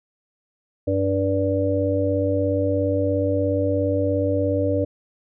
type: harmonic tone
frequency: 97 Hz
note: G2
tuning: 18 cents flat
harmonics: 1 / 3 / 5 / 6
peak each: -24 / -24 / -24 / -24 dBFS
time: 0.87-4.85 s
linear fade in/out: 10 ms
effects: none